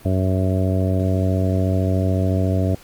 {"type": "harmonic tone", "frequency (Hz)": 93.9, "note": "F#2", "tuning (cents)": 26, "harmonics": [1, 2, 3, 4, 5, 6, 7], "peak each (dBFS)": [-18, -24, -25, -30, -31, -30, -28], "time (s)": [0.05, 2.75], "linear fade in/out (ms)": 5, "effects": ["pink hiss -46 dBFS RMS until 2.83 s", "Opus 32 kbps"]}